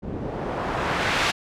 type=noise with low-pass filter sweep; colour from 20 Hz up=white; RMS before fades=-26 dBFS; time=0.02-1.32 s; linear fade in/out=20 ms; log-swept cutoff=290 to 3300 Hz; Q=0.82; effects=none